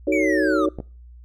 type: chord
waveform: sine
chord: D# half-diminished seventh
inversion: none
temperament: just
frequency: 311.1 / 373.4 / 448 / 560 Hz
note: D#4 / F#4 / A4 / C#5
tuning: 0 / +16 / +31 / +18 cents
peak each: -21 / -23 / -26 / -23 dBFS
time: 0.07-0.69 s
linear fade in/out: 5 ms
type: linear sweep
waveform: triangle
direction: down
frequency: 2349 to 1164 Hz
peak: -22 dBFS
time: 0.12-0.66 s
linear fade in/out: 5 ms
type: clicks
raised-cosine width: 2 ms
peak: -17 dBFS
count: 2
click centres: 0.787 / 0.802 s
effects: noise-tail reverb RT60 0.4 s tail -25 dB re dry + added 60 Hz sine -41 dBFS peak until 1.24 s